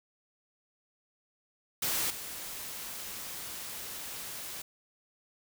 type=noise with level steps; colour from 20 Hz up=white; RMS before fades=-31 / -41 dBFS; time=1.82-4.62 s; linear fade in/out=5 ms; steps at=2.1 s; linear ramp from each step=5 ms; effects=none